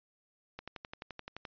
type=click train; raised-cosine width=0.3 ms; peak=-26 dBFS; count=11; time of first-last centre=0.59-1.452 s; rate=11.6 Hz; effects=resampled to 11025 Hz